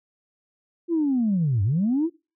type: linear two-way sweep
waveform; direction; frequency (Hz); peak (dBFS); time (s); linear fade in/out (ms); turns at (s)
sine; down then up; 349.2 to 92.8 to 349.2; -18; 0.88-2.1; 50; 1.63
effects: noise-tail reverb RT60 0.3 s tail -23 dB re dry + tanh soft clip ceiling -15 dBFS